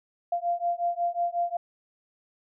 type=beating tone pair; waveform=sine; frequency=691 / 696.5 Hz; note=F5 / F5; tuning=-19 / -5 cents; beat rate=5.5 Hz; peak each=-28 dBFS; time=0.32-1.57 s; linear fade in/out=5 ms; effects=none